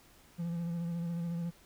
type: tone with vibrato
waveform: triangle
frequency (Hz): 170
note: F3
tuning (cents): -46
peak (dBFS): -31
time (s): 0.38-1.51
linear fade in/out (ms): 20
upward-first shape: sine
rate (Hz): 14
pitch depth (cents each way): 30
effects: pink hiss -61 dBFS RMS until 1.65 s